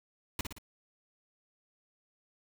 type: noise with echo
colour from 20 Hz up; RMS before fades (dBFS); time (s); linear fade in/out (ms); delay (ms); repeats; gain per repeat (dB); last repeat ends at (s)
pink; -34; 0.39-0.41; 2; 58; 3; -5; 0.584
effects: none